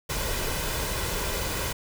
pink noise with comb filter, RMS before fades -29 dBFS, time 0.09-1.73 s, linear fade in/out 10 ms, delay 2 ms, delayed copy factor +0.5, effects none

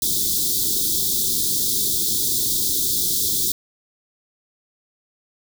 white band-stop noise, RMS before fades -21 dBFS, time 0.02-3.52 s, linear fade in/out 2 ms, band 430 to 3400 Hz, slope 96 dB/octave, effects none

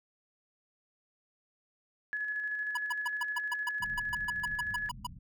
sine tone with tremolo, 1698 Hz, G#6, 38 cents sharp, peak -31 dBFS, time 2.13-4.89 s, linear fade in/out 0 ms, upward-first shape square, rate 13 Hz, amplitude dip 30%
square tone bursts, 979 Hz, B5, 15 cents flat, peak -33 dBFS, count 16, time 2.75-5.068 s, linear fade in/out 5 ms, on 23 ms, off 130 ms
pink low-pass noise, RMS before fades -48 dBFS, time 3.8-5.19 s, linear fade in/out 5 ms, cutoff 220 Hz, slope 48 dB/octave
effects none

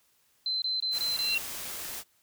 sine tone bursts, 4075 Hz, C8, 47 cents flat, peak -27 dBFS, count 5, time 0.46-1.348 s, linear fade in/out 2 ms, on 160 ms, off 22 ms
white noise, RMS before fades -38 dBFS, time 0.91-2.04 s, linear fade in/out 50 ms
sine tone with exponential growth, 2740 Hz, F7, 34 cents flat, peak -23 dBFS, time 1.06-1.38 s, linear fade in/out 5 ms, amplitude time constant 69 ms
effects white hiss -68 dBFS RMS until 2.22 s

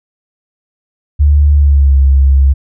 sine tone with pitch glide, 72.9 to 68.02 Hz, D2 to C#2, -12 to -32 cents, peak -4 dBFS, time 1.19-2.54 s, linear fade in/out 20 ms, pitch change -120 cents, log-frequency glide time 1.53-1.97 s, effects none

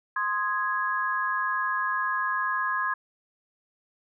sine chord, Ab major, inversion first, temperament equal, 1046.5 / 1244.5 / 1661.2 Hz, C6 / Eb6 / Ab6, 0 / 0 / 0 cents, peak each -28 / -32 / -28 dBFS, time 0.16-2.94 s, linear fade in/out 5 ms, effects none

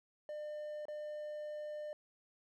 triangle tone with dropouts, 601 Hz, D5, 40 cents sharp, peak -39 dBFS, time 0.29-1.93 s, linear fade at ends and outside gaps 1 ms, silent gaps 0.854-0.883 s, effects none

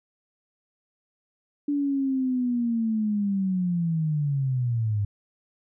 sine linear sweep, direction down, 290.9 to 100 Hz, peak -22 dBFS, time 1.68-5.05 s, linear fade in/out 5 ms, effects none

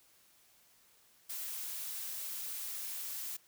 blue noise, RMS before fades -41 dBFS, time 1.29-3.37 s, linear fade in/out 10 ms, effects white hiss -66 dBFS RMS until 3.47 s

